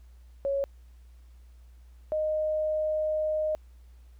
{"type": "tone pair in turn", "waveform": "sine", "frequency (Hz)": [554.4, 618.1], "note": ["C#5", "D#5"], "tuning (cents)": [0, -12], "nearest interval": "major second", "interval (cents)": 188, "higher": "second", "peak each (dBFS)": -25, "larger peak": "neither", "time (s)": [[0.45, 0.64], [2.12, 3.55]], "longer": "second", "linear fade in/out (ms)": 0, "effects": ["added 60 Hz sine -49 dBFS peak until 4.19 s", "pink hiss -69 dBFS RMS until 4.19 s"]}